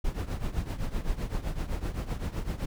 brown noise with tremolo, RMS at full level -28 dBFS, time 0.04-2.66 s, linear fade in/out 10 ms, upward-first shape triangle, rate 7.8 Hz, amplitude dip 85%, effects none

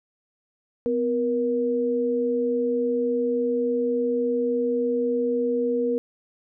sine tone pair together, 251.3 / 474.8 Hz, B3 / A#4, +30 / +32 cents, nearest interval major seventh, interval 1102 cents, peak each -26 / -22 dBFS, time 0.86-5.98 s, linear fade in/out 0 ms, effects none

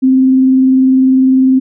sine tone with vibrato, 261.6 Hz, C4, in tune, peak -5 dBFS, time 0.02-1.6 s, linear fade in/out 20 ms, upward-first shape triangle, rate 20 Hz, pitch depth 30 cents each way, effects none

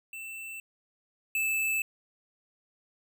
square tone pair in turn, 2669 / 2628 Hz, E7 / E7, +21 / -6 cents, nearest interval unison, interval 27 cents, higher first, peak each -39 / -27 dBFS, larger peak second, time 0.13-0.6 / 1.35-1.82 s, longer neither, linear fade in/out 2 ms, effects none

